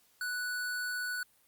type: tone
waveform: square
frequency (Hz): 1480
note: F#6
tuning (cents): 0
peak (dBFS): -34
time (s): 0.21-1.23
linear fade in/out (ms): 2
effects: white hiss -67 dBFS RMS until 1.47 s + Opus 48 kbps